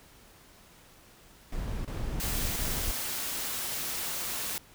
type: noise bursts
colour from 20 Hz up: brown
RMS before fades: -33 dBFS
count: 4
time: 1.52-2.915 s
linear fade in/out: 5 ms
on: 330 ms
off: 25 ms
type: noise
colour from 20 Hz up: white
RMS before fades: -34 dBFS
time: 2.2-4.58 s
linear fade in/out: 0 ms
effects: pink hiss -56 dBFS RMS until 4.74 s